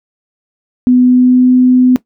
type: tone with pitch glide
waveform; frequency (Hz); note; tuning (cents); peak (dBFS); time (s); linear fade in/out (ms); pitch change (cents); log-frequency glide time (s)
sine; 250 to 252.6; B3 to B3; +21 to +39; -4; 0.87-1.96; 0; +18; 1.03-1.5
effects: noise-tail reverb RT60 0.1 s tail -17 dB re dry